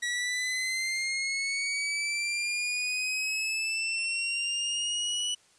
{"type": "linear sweep", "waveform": "sawtooth", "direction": "up", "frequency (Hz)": [1923, 2960], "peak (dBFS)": -25, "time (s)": [0.02, 5.35], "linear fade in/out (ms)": 10, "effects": ["white hiss -62 dBFS RMS until 5.58 s", "resampled to 22050 Hz"]}